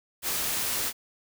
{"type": "noise", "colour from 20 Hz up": "white", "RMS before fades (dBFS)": -29, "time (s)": [0.22, 0.93], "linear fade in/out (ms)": 50, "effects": []}